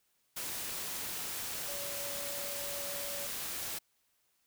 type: tone in noise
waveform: sine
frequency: 569 Hz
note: C#5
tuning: 45 cents sharp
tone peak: -44 dBFS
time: 1.68-3.27 s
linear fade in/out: 10 ms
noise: white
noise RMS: -39 dBFS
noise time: 0.36-3.79 s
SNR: -8 dB
effects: white hiss -75 dBFS RMS until 4.46 s